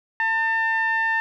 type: tone with low-pass filter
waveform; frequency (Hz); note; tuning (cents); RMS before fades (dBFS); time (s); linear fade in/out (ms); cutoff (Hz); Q
sawtooth; 899; A5; +37; -22; 0.2-1.2; 0; 2000; 7.4
effects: none